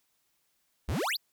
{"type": "exponential sweep", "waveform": "square", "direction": "up", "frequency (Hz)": [51.91, 5170], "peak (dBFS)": -29, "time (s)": [0.88, 1.17], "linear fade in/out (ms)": 10, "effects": ["white hiss -74 dBFS RMS until 1.32 s"]}